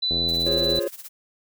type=tone; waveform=sine; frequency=3988 Hz; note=B7; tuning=16 cents sharp; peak=-21 dBFS; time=0.02-0.8 s; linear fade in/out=10 ms
type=click train; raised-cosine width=2 ms; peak=-18 dBFS; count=58; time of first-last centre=0.11-0.787 s; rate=84.2 Hz
type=noise with tremolo; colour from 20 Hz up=blue; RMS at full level=-37 dBFS; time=0.28-1.09 s; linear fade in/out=10 ms; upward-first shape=sine; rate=17 Hz; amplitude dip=80%
type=chord; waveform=triangle; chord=Db major seventh; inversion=first; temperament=equal with one note detuned; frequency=349.2 / 415.3 / 523.3 / 557.3 Hz; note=F4 / Ab4 / C5 / Db5; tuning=0 / 0 / 0 / +9 cents; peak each=-27 / -28 / -29 / -25 dBFS; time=0.46-0.88 s; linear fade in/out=5 ms
effects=none